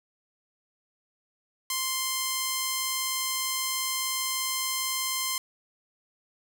5% pulse tone, 1046.5 Hz, C6, in tune, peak -15 dBFS, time 1.7-5.38 s, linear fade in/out 2 ms, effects none

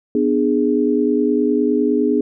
sine chord, G# diminished, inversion first, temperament just, 249.2 / 299 / 415.3 Hz, B3 / D4 / G#4, +16 / +31 / 0 cents, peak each -18 dBFS, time 0.15-2.21 s, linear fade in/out 2 ms, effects none

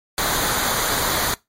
pink noise with comb filter, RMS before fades -21 dBFS, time 0.18-1.34 s, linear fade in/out 0 ms, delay 0.37 ms, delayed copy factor -0.6, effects noise-tail reverb RT60 0.2 s tail -22 dB re dry + MP3 64 kbps

